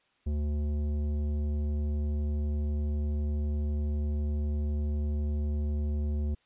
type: tone with tanh clipping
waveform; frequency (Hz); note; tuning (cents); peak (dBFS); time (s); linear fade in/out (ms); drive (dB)
triangle; 74; D2; +14; -29; 0.26-6.35; 10; 16
effects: white hiss -69 dBFS RMS until 6.45 s + resampled to 8000 Hz